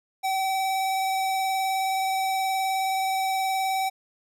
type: tone with vibrato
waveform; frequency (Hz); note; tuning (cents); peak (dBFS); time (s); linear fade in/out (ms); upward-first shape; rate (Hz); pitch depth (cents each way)
square; 766; G5; -40; -24; 0.23-3.9; 20; triangle; 19; 15
effects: none